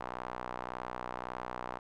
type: tone with band-pass filter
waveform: sawtooth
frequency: 61.8 Hz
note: B1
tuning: 2 cents sharp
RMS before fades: -41 dBFS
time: 0-1.79 s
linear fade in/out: 10 ms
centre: 980 Hz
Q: 1.9
effects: none